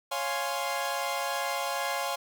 sawtooth chord, Db major seventh, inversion none, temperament equal, 554.4 / 698.5 / 830.6 / 1046.5 Hz, Db5 / F5 / Ab5 / C6, 0 / 0 / 0 / 0 cents, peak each -31 dBFS, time 0.11-2.16 s, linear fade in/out 10 ms, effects 10-bit

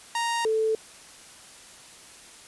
sawtooth / sine tone pair in turn, 932.3 / 440 Hz, A#5 / A4, 0 / 0 cents, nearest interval octave + minor second, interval 1300 cents, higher first, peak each -21 dBFS, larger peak neither, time 0.15-0.45 / 0.45-0.75 s, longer neither, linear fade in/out 2 ms, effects white hiss -48 dBFS RMS until 2.47 s + resampled to 24000 Hz

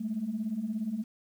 sine beating tone pair, 204.8 / 221.8 Hz, G#3 / A3, -24 / +14 cents, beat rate 17 Hz, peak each -35 / -31 dBFS, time 0-1.04 s, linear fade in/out 10 ms, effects tanh soft clip ceiling -23 dBFS + 10-bit

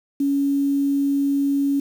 sine tone with quantisation, 280 Hz, C#4, 18 cents sharp, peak -17 dBFS, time 0.2-1.8 s, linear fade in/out 5 ms, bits 7, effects none

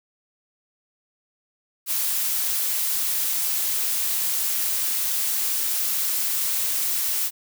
blue noise, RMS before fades -24 dBFS, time 1.86-7.31 s, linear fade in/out 50 ms, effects none

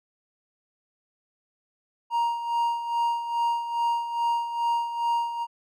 triangle tone with tremolo, 938 Hz, A#5, 11 cents sharp, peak -19 dBFS, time 2.1-5.47 s, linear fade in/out 50 ms, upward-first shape sine, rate 2.4 Hz, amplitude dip 65%, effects none

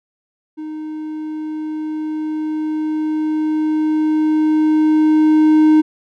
triangle tone with level ramp, 309.5 Hz, D#4, 9 cents flat, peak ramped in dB -23 to -5 dBFS, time 0.57-5.82 s, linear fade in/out 20 ms, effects none

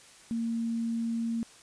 sine tone, 230 Hz, A#3, 23 cents flat, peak -28 dBFS, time 0.31-1.43 s, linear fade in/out 0 ms, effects white hiss -54 dBFS RMS until 1.62 s + resampled to 22050 Hz

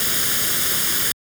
white noise with comb filter, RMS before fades -20 dBFS, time 0-1.12 s, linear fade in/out 2 ms, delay 0.59 ms, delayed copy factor +0.65, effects high-pass 60 Hz 12 dB/octave

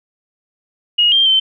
sine tone with pitch steps, 2878 / 3179 / 3093 Hz, F#7 / G7 / G7, -49 / +24 / -24 cents, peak -9 dBFS, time 0.98-1.4 s, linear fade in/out 10 ms, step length 140 ms, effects none

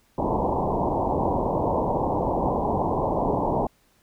white low-pass noise, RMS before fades -24 dBFS, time 0.18-3.67 s, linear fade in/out 5 ms, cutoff 1000 Hz, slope 96 dB/octave, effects pink hiss -63 dBFS RMS until 4.02 s

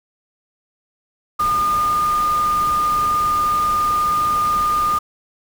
sine tone in noise, 1215 Hz, D#6, 42 cents flat, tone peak -15 dBFS, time 1.39-4.99 s, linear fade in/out 10 ms, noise pink, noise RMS -31 dBFS, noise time 1.39-4.99 s, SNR +13 dB, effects none

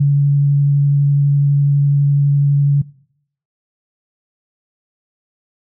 sine tone with vibrato, 142.1 Hz, C#3, 43 cents sharp, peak -9 dBFS, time 0-2.82 s, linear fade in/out 10 ms, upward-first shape triangle, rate 12 Hz, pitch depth 10 cents each way, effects noise-tail reverb RT60 0.7 s tail -22 dB re dry

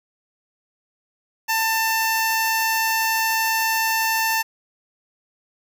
10% pulse tone with notch filter, 893 Hz, A5, 25 cents sharp, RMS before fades -21 dBFS, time 1.48-4.43 s, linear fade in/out 20 ms, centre 3800 Hz, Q 1.4, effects none

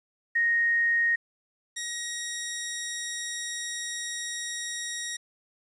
sine / 10% pulse tone pair in turn, 1864.7 / 1890.7 Hz, A#6 / A#6, 0 / +24 cents, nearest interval unison, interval 24 cents, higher second, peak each -21 / -22 dBFS, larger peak first, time 0.35-1.16 / 1.76-5.17 s, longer second, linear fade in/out 10 ms, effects resampled to 22050 Hz + 10-bit

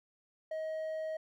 sine tone with hard clipping, 632 Hz, D#5, 27 cents sharp, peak -36 dBFS, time 0.51-1.17 s, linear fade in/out 5 ms, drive 3 dB, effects none

